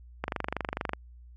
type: click train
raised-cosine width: 0.5 ms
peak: -14 dBFS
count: 18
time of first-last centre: 0.24-0.934 s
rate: 24.5 Hz
effects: added 60 Hz sine -47 dBFS peak until 1.36 s + MP3 64 kbps